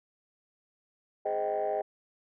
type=chord; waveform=sine; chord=Ab major seventh; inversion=none; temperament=just; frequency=415.3 / 519.1 / 623 / 778.7 Hz; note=Ab4 / C5 / Eb5 / G5; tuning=0 / -14 / +2 / -12 cents; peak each=-33 / -35 / -30 / -32 dBFS; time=1.25-1.82 s; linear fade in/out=10 ms; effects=tanh soft clip ceiling -22 dBFS